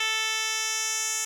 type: tone with band-pass filter sweep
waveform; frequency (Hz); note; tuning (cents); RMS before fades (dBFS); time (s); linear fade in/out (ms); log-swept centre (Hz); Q
10% pulse; 440; A4; 0; -28; 0-1.25; 5; 3600 to 7100; 1.9
effects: none